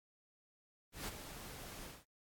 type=noise with ADSR envelope; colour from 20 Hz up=pink; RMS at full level=-41 dBFS; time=0.92-2.05 s; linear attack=160 ms; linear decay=18 ms; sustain=-9 dB; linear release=190 ms; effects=AAC 64 kbps